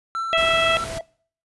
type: tone with tremolo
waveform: triangle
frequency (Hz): 1340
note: E6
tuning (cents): +28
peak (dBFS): -21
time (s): 0.15-0.84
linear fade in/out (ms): 0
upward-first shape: sine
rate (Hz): 5.9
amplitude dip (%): 25
type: tone with exponential growth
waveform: triangle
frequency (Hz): 658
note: E5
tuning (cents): -3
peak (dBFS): -24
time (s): 0.22-1.01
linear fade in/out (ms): 2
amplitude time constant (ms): 170
type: harmonic tone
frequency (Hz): 657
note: E5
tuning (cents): -6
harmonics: 1 / 2 / 3 / 4 / 5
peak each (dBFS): -20 / -28 / -26 / -23 / -23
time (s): 0.33-0.77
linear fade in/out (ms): 0
type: noise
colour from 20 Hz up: pink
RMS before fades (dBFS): -33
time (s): 0.37-0.99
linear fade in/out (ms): 10
effects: noise-tail reverb RT60 0.5 s tail -23 dB re dry + resampled to 24000 Hz